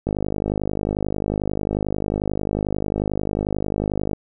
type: click train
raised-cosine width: 2 ms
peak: -9 dBFS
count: 209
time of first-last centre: 0.07-4.133 s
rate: 51.2 Hz
effects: none